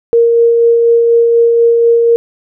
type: tone with tremolo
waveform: sine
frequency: 466.2 Hz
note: A#4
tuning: in tune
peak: -4 dBFS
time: 0.13-2.16 s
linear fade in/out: 0 ms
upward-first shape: sine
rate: 4.1 Hz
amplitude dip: 25%
effects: none